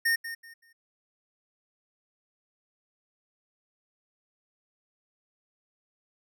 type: tone with echo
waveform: square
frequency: 1836 Hz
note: A#6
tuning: 27 cents flat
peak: -23 dBFS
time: 0.05-0.16 s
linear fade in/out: 10 ms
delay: 190 ms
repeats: 3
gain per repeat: -12 dB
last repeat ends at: 0.73 s
effects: none